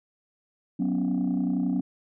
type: chord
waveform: sine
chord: F# suspended fourth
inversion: none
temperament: just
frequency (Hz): 185 / 246.7 / 277.5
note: F#3 / B3 / C#4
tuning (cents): 0 / -2 / +2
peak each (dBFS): -26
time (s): 0.79-1.81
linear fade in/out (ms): 10
effects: tanh soft clip ceiling -19 dBFS